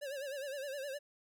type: tone with vibrato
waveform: square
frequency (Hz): 554.4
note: C#5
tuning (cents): 0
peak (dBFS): -40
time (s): 0.01-0.99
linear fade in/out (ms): 20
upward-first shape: sine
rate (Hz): 9.7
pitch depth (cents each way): 100
effects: none